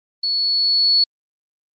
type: tone with level ramp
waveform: sine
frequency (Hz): 4405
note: C#8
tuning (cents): -12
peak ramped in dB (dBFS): -18 to -11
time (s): 0.23-1.04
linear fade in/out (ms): 5
effects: Opus 24 kbps